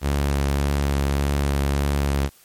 sawtooth tone with vibrato, 70.4 Hz, C#2, 27 cents sharp, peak -15 dBFS, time 0.01-2.3 s, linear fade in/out 50 ms, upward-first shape triangle, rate 1.7 Hz, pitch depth 20 cents each way, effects white hiss -53 dBFS RMS until 2.44 s + MP3 64 kbps

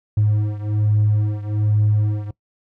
triangle beating tone pair, 105 / 106.2 Hz, G#2 / G#2, +19 / +39 cents, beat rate 1.2 Hz, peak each -15 / -18 dBFS, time 0.17-2.31 s, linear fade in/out 5 ms, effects noise-tail reverb RT60 0.1 s tail -21 dB re dry + tanh soft clip ceiling -8 dBFS

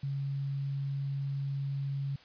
sine tone, 138.59 Hz, C#3, in tune, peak -31 dBFS, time 0.03-2.16 s, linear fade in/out 5 ms, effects white hiss -57 dBFS RMS until 2.24 s + resampled to 11025 Hz

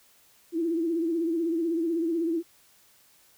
sine tone with vibrato, 331.9 Hz, E4, 12 cents sharp, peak -24 dBFS, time 0.52-2.43 s, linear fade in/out 50 ms, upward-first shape sine, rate 16 Hz, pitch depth 72 cents each way, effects white hiss -60 dBFS RMS until 3.37 s

